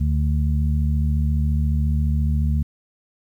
harmonic tone, 74.4 Hz, D2, 23 cents sharp, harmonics 1 / 2 / 3, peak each -18 / -24 / -28 dBFS, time 0-2.63 s, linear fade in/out 10 ms, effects 9-bit

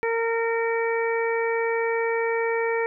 harmonic tone, 458.8 Hz, A#4, 28 cents flat, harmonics 1 / 2 / 3 / 4 / 5, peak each -23 / -30 / -36 / -31 / -32 dBFS, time 0.03-2.86 s, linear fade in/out 0 ms, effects none

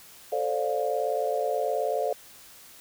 sine chord, D minor seventh, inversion second, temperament just, 440.5 / 528.6 / 587.3 / 704.8 Hz, A4 / C5 / D5 / F5, +2 / +18 / 0 / +16 cents, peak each -30 dBFS, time 0.32-2.13 s, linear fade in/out 5 ms, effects white hiss -50 dBFS RMS until 2.8 s

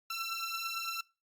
15% pulse beating tone pair, 1340 / 1348.9 Hz, E6 / E6, +28 / +39 cents, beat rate 8.9 Hz, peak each -33 / -31 dBFS, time 0.1-1.01 s, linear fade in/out 5 ms, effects noise-tail reverb RT60 0.3 s tail -23 dB re dry + Opus 48 kbps

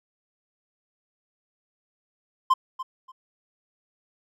triangle tone with echo, 1043 Hz, C6, 6 cents flat, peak -13 dBFS, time 2.5-2.54 s, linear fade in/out 10 ms, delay 290 ms, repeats 2, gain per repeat -14 dB, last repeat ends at 3.12 s, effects none

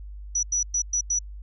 sine tone bursts at uneven times, 5890 Hz, F#8, 9 cents flat, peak -21 dBFS, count 5, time 0.35-0.43 / 0.52-0.63 / 0.74-0.82 / 0.93-1.01 / 1.1-1.19 s, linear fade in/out 5 ms, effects added 50 Hz sine -36 dBFS peak until 1.42 s

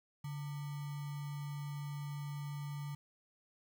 sine tone with sample-and-hold, 144.2 Hz, D3, 31 cents flat, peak -39 dBFS, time 0.24-2.95 s, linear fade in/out 5 ms, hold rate 1050 Hz, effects none

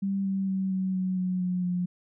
sine tone with pitch steps, 196 / 193.41 / 190.86 / 188.34 / 185.86 / 183.4 / 180.98 / 178.59 Hz, G3 / G3 / G3 / F#3 / F#3 / F#3 / F#3 / F3, 0 / -23 / -46 / +31 / +8 / -15 / -38 / +39 cents, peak -25 dBFS, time 0.02-1.86 s, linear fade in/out 10 ms, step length 230 ms, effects none

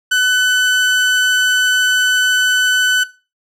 30% pulse tone, 1502 Hz, F#6, 26 cents sharp, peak -8 dBFS, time 0.11-3.04 s, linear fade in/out 10 ms, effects noise-tail reverb RT60 0.3 s tail -17 dB re dry + low-pass 10000 Hz 12 dB/octave

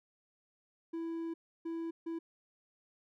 triangle tone bursts at uneven times, 330.7 Hz, E4, 6 cents sharp, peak -34 dBFS, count 3, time 0.93-1.34 / 1.65-1.91 / 2.06-2.19 s, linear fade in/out 10 ms, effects none

